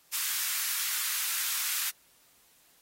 white high-pass noise, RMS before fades -31 dBFS, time 0.12-1.91 s, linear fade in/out 20 ms, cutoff 1200 Hz, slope 24 dB/octave, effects white hiss -63 dBFS RMS until 2.81 s + AAC 48 kbps

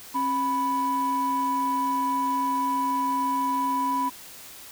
sine tone pair together, 269.6 / 987.8 Hz, C#4 / B5, -48 / 0 cents, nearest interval octave + minor seventh, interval 2248 cents, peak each -28 / -22 dBFS, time 0.14-4.1 s, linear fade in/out 20 ms, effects tanh soft clip ceiling -18 dBFS + white hiss -44 dBFS RMS until 4.71 s

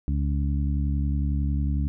harmonic tone, 71 Hz, C#2, 42 cents sharp, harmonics 1 / 2 / 3 / 4, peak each -23 / -29 / -33 / -35 dBFS, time 0.08-1.88 s, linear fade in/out 0 ms, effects none

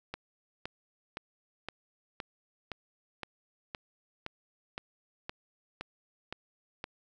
click train, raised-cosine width 0.3 ms, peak -21 dBFS, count 14, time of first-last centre 0.14-6.841 s, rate 1.94 Hz, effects none

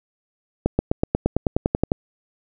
accelerating click train, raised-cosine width 2 ms, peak -4 dBFS, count 13, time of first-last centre 0.66-1.919 s, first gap 130 ms, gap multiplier 0.96, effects none

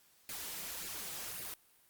white noise with flanger, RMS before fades -43 dBFS, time 0.29-1.54 s, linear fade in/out 2 ms, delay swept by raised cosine 0.42 to 6.22 ms, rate 1.8 Hz, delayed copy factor +0.6, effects white hiss -67 dBFS RMS until 1.89 s + Opus 48 kbps

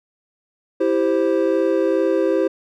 triangle chord, C major, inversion first, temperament equal, 329.6 / 392 / 523.3 Hz, E4 / G4 / C5, 0 / 0 / 0 cents, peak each -18 dBFS, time 0.8-2.48 s, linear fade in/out 10 ms, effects none

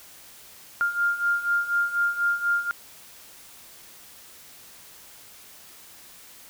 sine beating tone pair, 1400 / 1404.1 Hz, F6 / F6, +4 / +9 cents, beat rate 4.1 Hz, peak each -27 / -23 dBFS, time 0.81-2.71 s, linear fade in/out 0 ms, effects white hiss -48 dBFS RMS until 6.49 s

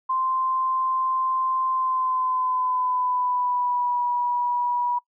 sine tone with pitch glide, 1042 to 972.2 Hz, C6 to B5, -7 to -28 cents, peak -21 dBFS, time 0.09-4.99 s, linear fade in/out 10 ms, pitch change -121 cents, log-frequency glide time 1.7-4.03 s, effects noise-tail reverb RT60 0.1 s tail -23 dB re dry

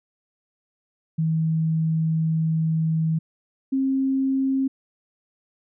sine tone pair in turn, 160.4 / 267.5 Hz, E3 / C4, -47 / +38 cents, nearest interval major sixth, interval 885 cents, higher second, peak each -19 dBFS, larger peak neither, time 1.18-3.19 / 3.72-4.68 s, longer first, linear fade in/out 10 ms, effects none

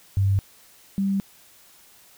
sine tone pair in turn, 98 / 196 Hz, G2 / G3, 0 / 0 cents, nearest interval octave, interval 1200 cents, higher second, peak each -17 / -20 dBFS, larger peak first, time 0.17-0.39 / 0.98-1.2 s, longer neither, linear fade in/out 0 ms, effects white hiss -53 dBFS RMS until 2.17 s

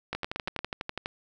two click trains, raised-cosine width 0.3 ms, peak -16 / -15 dBFS, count 12 / 5, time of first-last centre 0.15-1.059 / 0.13-0.59 s, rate 12.1 / 8.69 Hz, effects none

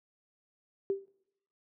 sine tone with exponential decay, 392 Hz, G4, in tune, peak -24 dBFS, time 0.9-1.08 s, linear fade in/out 0 ms, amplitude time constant 39 ms, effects noise-tail reverb RT60 0.8 s tail -24 dB re dry + high-pass 150 Hz 12 dB/octave

